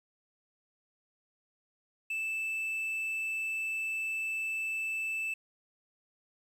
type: tone with quantisation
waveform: triangle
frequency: 2637 Hz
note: E7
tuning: in tune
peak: -30 dBFS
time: 2.1-5.34 s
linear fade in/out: 5 ms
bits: 10
effects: none